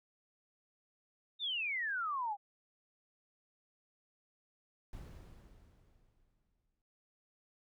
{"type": "exponential sweep", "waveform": "sine", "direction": "down", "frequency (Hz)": [3739, 784], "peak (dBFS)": -34, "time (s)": [1.39, 2.37], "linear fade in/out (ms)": 50}
{"type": "noise with exponential decay", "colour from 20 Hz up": "brown", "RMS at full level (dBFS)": -46, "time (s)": [4.93, 6.82], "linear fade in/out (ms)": 1, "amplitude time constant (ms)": 410}
{"effects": []}